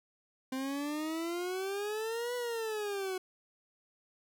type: exponential two-way sweep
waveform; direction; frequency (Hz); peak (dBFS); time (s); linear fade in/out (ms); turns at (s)
40% pulse; up then down; 258.8 to 493.9 to 367.9; -33; 0.52-3.18; 5; 2.35
effects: none